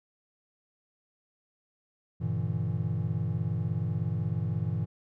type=chord; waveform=triangle; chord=E half-diminished seventh; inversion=first; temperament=just; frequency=98.89 / 118.67 / 148.33 / 164.81 Hz; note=G2 / Bb2 / D3 / E3; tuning=+16 / +31 / +18 / 0 cents; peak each=-31 / -30 / -34 / -31 dBFS; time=2.2-4.86 s; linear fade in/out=20 ms; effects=none